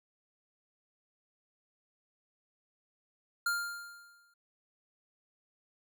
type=tone with exponential decay; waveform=square; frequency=1400 Hz; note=F6; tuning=4 cents sharp; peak=-28 dBFS; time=3.46-4.34 s; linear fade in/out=5 ms; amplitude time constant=190 ms; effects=none